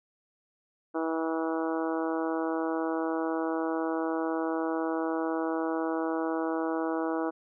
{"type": "harmonic tone", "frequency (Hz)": 162, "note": "E3", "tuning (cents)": -30, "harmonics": [2, 3, 4, 5, 6, 7, 8, 9], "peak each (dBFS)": [-30, -34, -36, -38, -40, -41, -42, -43], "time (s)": [0.94, 7.31], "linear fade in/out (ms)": 20, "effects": []}